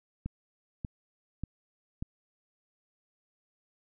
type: click train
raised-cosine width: 5 ms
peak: -22 dBFS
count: 4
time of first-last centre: 0.26-2.025 s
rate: 1.7 Hz
effects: none